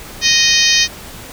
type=harmonic tone; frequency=621 Hz; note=D#5; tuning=3 cents flat; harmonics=3 / 4 / 5 / 6 / 7 / 8 / 9 / 10; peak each=-18 / -18 / -18 / -18 / -18 / -18 / -18 / -18 dBFS; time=0.21-0.88 s; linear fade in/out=50 ms; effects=pink hiss -33 dBFS RMS until 1.32 s